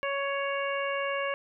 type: harmonic tone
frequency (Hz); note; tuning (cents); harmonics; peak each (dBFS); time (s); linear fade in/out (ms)
557; C#5; +8; 1 / 2 / 3 / 4 / 5; -31 / -34 / -36 / -37 / -38; 0.03-1.34; 0
effects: none